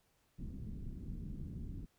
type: low-pass noise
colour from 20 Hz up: pink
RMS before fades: -44 dBFS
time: 0.38-1.86 s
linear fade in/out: 20 ms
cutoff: 260 Hz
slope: 24 dB/octave
effects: pink hiss -75 dBFS RMS until 1.98 s